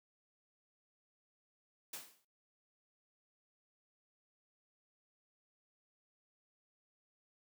white noise with exponential decay, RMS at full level -42 dBFS, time 1.93-2.25 s, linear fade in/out 5 ms, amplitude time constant 68 ms, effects noise-tail reverb RT60 0.3 s tail -23 dB re dry + high-pass 150 Hz 12 dB/octave

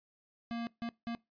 square tone bursts at uneven times, 233.1 Hz, A#3, in tune, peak -36 dBFS, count 3, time 0.51-0.67 / 0.82-0.89 / 1.07-1.15 s, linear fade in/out 0 ms, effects noise-tail reverb RT60 0.2 s tail -21 dB re dry + resampled to 11025 Hz

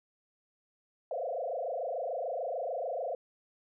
sine tone with frequency modulation, 600 Hz, D5, 37 cents sharp, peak -32 dBFS, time 1.11-3.15 s, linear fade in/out 2 ms, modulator 26.8 Hz, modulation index 4, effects none

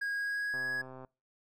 triangle tone with pitch glide, 1639 to 1670.5 Hz, G#6 to G#6, -23 to +10 cents, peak -30 dBFS, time 0.01-0.82 s, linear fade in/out 10 ms, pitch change +33 cents, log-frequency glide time 0.14-0.67 s
click train, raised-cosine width 1 ms, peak -34 dBFS, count 67, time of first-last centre 0.54-1.048 s, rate 130 Hz
effects noise-tail reverb RT60 0.3 s tail -25 dB re dry

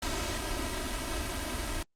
pink noise with comb filter, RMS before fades -33 dBFS, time 0.02-1.83 s, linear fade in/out 5 ms, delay 3.1 ms, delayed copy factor +0.9, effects low-pass 10000 Hz 12 dB/octave + Opus 48 kbps

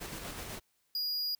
pink noise with tremolo, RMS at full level -41 dBFS, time 0-0.6 s, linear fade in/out 20 ms, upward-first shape square, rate 8.1 Hz, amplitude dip 30%
square tone, 4875 Hz, D#8, 36 cents flat, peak -32 dBFS, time 0.95-1.35 s, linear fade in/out 2 ms
effects white hiss -75 dBFS RMS until 1.39 s

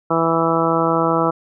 harmonic tone, 164.81 Hz, E3, in tune, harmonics 1 / 2 / 3 / 4 / 5 / 6 / 7 / 8, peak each -24 / -21 / -21 / -23 / -25 / -24 / -24 / -22 dBFS, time 0.1-1.31 s, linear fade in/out 10 ms, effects none

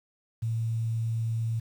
sine tone, 113.6 Hz, A#2, 44 cents flat, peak -26 dBFS, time 0.42-1.6 s, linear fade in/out 10 ms, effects 9-bit

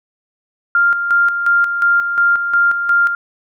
sine tone with tremolo, 1396.9 Hz, F6, in tune, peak -9 dBFS, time 0.75-3.15 s, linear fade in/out 2 ms, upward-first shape square, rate 2.8 Hz, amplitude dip 55%, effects none

